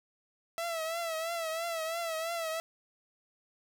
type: tone with vibrato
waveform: sawtooth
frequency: 659.3 Hz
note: E5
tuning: in tune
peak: -29 dBFS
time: 0.58-2.6 s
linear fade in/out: 0 ms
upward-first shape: triangle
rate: 3 Hz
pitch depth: 75 cents each way
effects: none